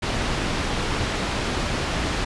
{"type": "low-pass noise", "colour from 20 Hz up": "pink", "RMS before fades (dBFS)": -25, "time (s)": [0.02, 2.25], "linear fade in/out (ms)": 10, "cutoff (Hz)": 4800, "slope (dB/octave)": 12, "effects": ["resampled to 24000 Hz"]}